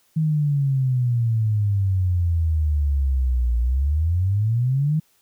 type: exponential two-way sweep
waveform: sine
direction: down then up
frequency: 160 to 58.1 to 160 Hz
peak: -17 dBFS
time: 0.16-5 s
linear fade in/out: 10 ms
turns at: 3.58 s
effects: white hiss -62 dBFS RMS until 5.21 s